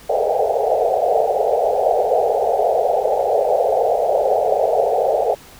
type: band-pass noise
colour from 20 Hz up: white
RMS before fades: -17 dBFS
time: 0.09-5.35 s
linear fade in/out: 10 ms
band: 420 to 790 Hz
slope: 96 dB/octave
effects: pink hiss -43 dBFS RMS until 5.59 s